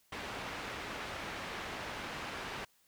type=low-pass noise; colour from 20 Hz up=white; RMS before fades=-42 dBFS; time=0.12-2.65 s; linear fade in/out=5 ms; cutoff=2200 Hz; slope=12 dB/octave; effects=white hiss -70 dBFS RMS until 2.87 s